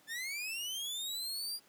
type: linear sweep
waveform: sawtooth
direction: up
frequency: 1740 to 4856 Hz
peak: -34 dBFS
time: 0.07-1.6 s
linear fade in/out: 50 ms
effects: pink hiss -64 dBFS RMS until 1.68 s + high-pass 200 Hz 12 dB/octave